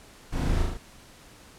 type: noise with echo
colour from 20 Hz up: brown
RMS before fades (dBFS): -28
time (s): 0.32-0.63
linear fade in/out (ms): 10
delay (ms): 37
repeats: 4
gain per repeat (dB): -2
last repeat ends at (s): 0.778
effects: pink hiss -51 dBFS RMS until 1.58 s + low-pass 11000 Hz 12 dB/octave